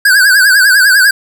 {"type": "tone with vibrato", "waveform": "square", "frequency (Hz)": 1574, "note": "G6", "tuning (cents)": 7, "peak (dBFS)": -5, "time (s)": [0.05, 1.11], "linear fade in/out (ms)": 5, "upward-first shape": "triangle", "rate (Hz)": 10, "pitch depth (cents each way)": 130, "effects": []}